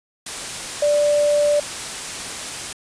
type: tone in noise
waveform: sine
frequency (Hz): 587.3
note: D5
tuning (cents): 0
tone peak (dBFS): -14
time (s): 0.82-1.6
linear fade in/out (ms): 5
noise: white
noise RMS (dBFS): -29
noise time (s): 0.26-2.73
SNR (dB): +12
effects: resampled to 22050 Hz